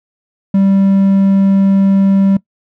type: tone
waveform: triangle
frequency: 195.2 Hz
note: G3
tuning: 7 cents flat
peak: -5 dBFS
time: 0.54-2.37 s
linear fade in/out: 5 ms
effects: noise-tail reverb RT60 0.1 s tail -21 dB re dry